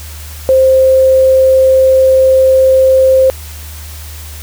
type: tone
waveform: sine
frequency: 525 Hz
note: C5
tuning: 6 cents sharp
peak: -4 dBFS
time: 0.49-3.3 s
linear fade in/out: 0 ms
effects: added 76 Hz sine -26 dBFS peak until 4.42 s + white hiss -32 dBFS RMS until 4.42 s